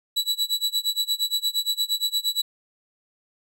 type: tone with tremolo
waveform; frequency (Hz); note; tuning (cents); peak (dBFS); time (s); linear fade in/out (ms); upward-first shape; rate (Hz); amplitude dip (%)
40% pulse; 3933; B7; -8; -18; 0.16-2.42; 10; sine; 8.6; 95
effects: none